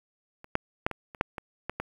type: clicks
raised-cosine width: 0.5 ms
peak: -30 / -9 / -9 / -20 / -28 / -8 / -20 / -16 / -16 dBFS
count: 9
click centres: 0.444 / 0.554 / 0.865 / 0.913 / 1.148 / 1.211 / 1.382 / 1.696 / 1.8 s
effects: 8-bit